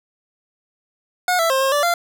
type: tone with pitch steps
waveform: 25% pulse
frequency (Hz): 724 / 663 / 531 / 537 / 582 / 691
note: F#5 / E5 / C5 / C5 / D5 / F5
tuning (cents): -38 / +10 / +25 / +45 / -16 / -19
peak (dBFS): -12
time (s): 1.28-1.94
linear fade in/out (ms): 2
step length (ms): 110
effects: none